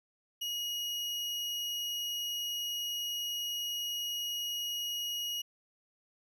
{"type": "tone", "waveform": "35% pulse", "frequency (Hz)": 2890, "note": "F#7", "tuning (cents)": -41, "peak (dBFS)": -32, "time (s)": [0.41, 5.42], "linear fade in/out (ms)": 10, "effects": []}